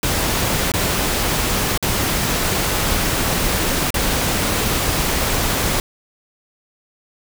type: noise with dropouts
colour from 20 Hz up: pink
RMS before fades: -19 dBFS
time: 0.03-5.8 s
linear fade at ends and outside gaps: 1 ms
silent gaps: 0.718-0.738 / 1.776-1.826 / 3.905-3.942 s
effects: none